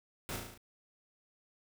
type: noise with echo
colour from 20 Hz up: pink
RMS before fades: -40 dBFS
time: 0.29-0.36 s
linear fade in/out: 0 ms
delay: 36 ms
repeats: 6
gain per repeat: -3 dB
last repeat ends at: 0.576 s
effects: none